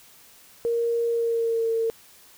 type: tone with pitch glide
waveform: sine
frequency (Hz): 467.1 to 453.8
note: A#4 to A#4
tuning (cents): +3 to -47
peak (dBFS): -21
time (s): 0.65-1.9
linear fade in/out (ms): 0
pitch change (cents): -50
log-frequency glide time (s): 1.09-1.7
effects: white hiss -52 dBFS RMS until 2.37 s